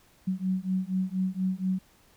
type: beating tone pair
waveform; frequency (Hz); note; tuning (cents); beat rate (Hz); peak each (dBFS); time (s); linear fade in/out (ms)
sine; 185 / 189.2; F#3 / F#3; 0 / +39; 4.2; -29; 0.27-1.79; 10
effects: pink hiss -61 dBFS RMS until 2.16 s